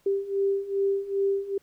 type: beating tone pair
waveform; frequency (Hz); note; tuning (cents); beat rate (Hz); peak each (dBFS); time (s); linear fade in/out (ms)
sine; 392.9 / 395.4; G4 / G4; +4 / +15; 2.5; -28 / -25; 0.06-1.58; 5
effects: pink hiss -65 dBFS RMS until 1.62 s